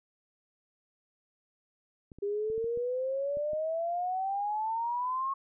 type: clicks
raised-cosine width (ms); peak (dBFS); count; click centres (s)
3; -35; 8; 2.118 / 2.186 / 2.501 / 2.579 / 2.643 / 2.774 / 3.371 / 3.533
type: exponential sweep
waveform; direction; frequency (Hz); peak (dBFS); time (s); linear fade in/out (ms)
sine; up; 400 to 1096; -29; 2.22-5.34; 10
effects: none